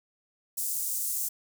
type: high-pass noise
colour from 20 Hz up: pink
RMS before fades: -31 dBFS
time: 0.57-1.29 s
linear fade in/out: 10 ms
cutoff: 7500 Hz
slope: 24 dB/octave
effects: none